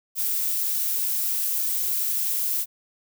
violet noise, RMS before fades -25 dBFS, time 0.15-2.66 s, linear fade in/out 50 ms, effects none

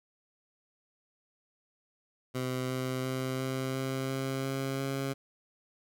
15% pulse tone with pitch steps, 128.2 / 129.32 / 130.44 / 131.58 / 132.72 / 133.88 / 135.04 / 136.22 Hz, C3 / C3 / C3 / C3 / C3 / C3 / C#3 / C#3, -35 / -20 / -5 / +10 / +25 / +40 / -45 / -30 cents, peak -25 dBFS, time 2.34-5.14 s, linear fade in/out 20 ms, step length 350 ms, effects none

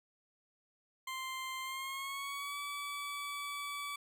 20% pulse tone with pitch glide, 1046.5 to 1147.8 Hz, C6 to D6, 0 to -40 cents, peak -34 dBFS, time 1.07-3.96 s, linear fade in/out 5 ms, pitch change +160 cents, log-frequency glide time 1.61-2.58 s, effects none

